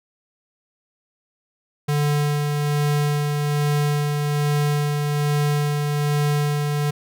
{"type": "tone with tremolo", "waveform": "square", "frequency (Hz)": 146.83, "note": "D3", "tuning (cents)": 0, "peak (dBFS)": -18, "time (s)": [1.88, 6.91], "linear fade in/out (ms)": 10, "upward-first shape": "sine", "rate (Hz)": 1.2, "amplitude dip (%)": 30, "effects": []}